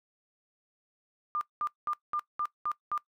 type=tone bursts; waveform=sine; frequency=1200 Hz; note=D6; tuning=37 cents sharp; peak=-28 dBFS; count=7; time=1.35-2.977 s; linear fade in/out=0 ms; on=61 ms; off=200 ms; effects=noise-tail reverb RT60 0.1 s tail -20 dB re dry